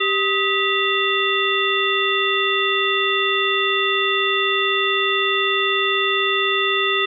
harmonic tone with a mistuned harmonic, 392 Hz, G4, in tune, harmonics 1 / 3 / 5 / 7 / 9, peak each -23 / -23 / -23 / -23 / -23 dBFS, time 0-7.06 s, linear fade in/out 10 ms, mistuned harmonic 3, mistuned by +120 cents, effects none

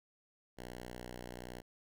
5% pulse tone, 61.1 Hz, B1, 18 cents flat, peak -34 dBFS, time 0.57-1.62 s, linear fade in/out 20 ms, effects none

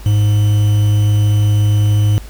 triangle tone with quantisation, 104.4 Hz, G#2, 10 cents sharp, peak -7 dBFS, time 0.06-2.18 s, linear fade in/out 0 ms, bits 5, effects added 52 Hz sine -30 dBFS peak until 2.29 s + pink hiss -40 dBFS RMS until 2.29 s

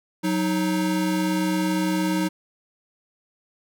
square tone pair together, 184.12 / 312.7 Hz, F#3 / D#4, -8 / +9 cents, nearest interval major sixth, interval 917 cents, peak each -25 / -24 dBFS, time 0.23-2.29 s, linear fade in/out 20 ms, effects none

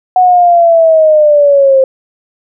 sine linear sweep, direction down, 740 to 525 Hz, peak -3 dBFS, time 0.16-1.84 s, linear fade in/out 2 ms, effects none

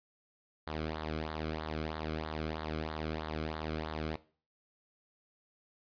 sawtooth tone with flanger, 78.2 Hz, D#2, 9 cents sharp, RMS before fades -38 dBFS, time 0.67-4.16 s, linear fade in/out 0 ms, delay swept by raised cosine 0.37 to 1.12 ms, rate 3.1 Hz, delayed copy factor -0.75, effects noise-tail reverb RT60 0.4 s tail -18 dB re dry + resampled to 11025 Hz

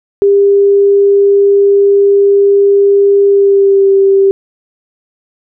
sine tone with pitch glide, 400.1 to 391.2 Hz, G4 to G4, +35 to -4 cents, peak -4 dBFS, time 0.22-4.31 s, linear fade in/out 0 ms, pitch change -39 cents, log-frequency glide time 3.27-3.91 s, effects none

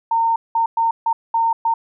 sine tone bursts at uneven times, 914 Hz, A#5, 34 cents flat, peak -14 dBFS, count 6, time 0.11-0.36 / 0.55-0.66 / 0.77-0.91 / 1.06-1.13 / 1.34-1.53 / 1.65-1.74 s, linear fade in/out 5 ms, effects none

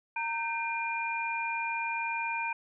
sine tone cluster, 921 / 1548 / 2407 Hz, A#5 / G6 / D7, -21 / -22 / +42 cents, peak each -33 / -40 / -33 dBFS, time 0.16-2.53 s, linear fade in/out 5 ms, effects none

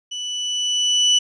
35% pulse tone with level ramp, 2971 Hz, F#7, 6 cents sharp, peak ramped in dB -25 to -10 dBFS, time 0.11-1.19 s, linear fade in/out 10 ms, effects resampled to 22050 Hz

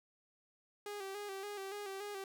sawtooth tone with vibrato, 399.5 Hz, G4, 33 cents sharp, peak -38 dBFS, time 0.86-2.24 s, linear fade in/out 2 ms, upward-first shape square, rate 3.5 Hz, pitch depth 52 cents each way, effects none

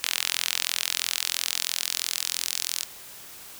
sawtooth tone with high-pass filter sweep, 43 Hz, F1, 26 cents flat, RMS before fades -29 dBFS, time 0.03-2.84 s, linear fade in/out 10 ms, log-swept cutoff 3000 to 4900 Hz, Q 1.1, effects white hiss -44 dBFS RMS until 3.59 s

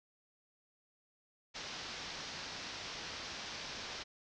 white low-pass noise, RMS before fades -45 dBFS, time 1.54-4.04 s, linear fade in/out 20 ms, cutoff 5800 Hz, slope 48 dB/octave, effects none

